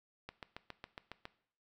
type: click train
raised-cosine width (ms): 0.3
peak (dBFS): -28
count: 8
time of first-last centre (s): 0.29-1.254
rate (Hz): 7.26
effects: noise-tail reverb RT60 0.6 s tail -17 dB re dry